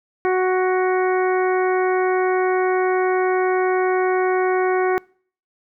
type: harmonic tone with a mistuned harmonic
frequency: 370 Hz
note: F#4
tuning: in tune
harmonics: 1 / 2 / 3 / 4 / 5 / 6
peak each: -17 / -23 / -27 / -29 / -31 / -33 dBFS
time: 0.25-4.98 s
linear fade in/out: 0 ms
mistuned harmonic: 5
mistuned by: +18 cents
effects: noise-tail reverb RT60 0.5 s tail -26 dB re dry